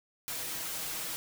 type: noise with comb filter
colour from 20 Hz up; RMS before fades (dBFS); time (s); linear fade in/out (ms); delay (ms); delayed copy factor
white; -37; 0.28-1.16; 0; 6.3; +0.65
effects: none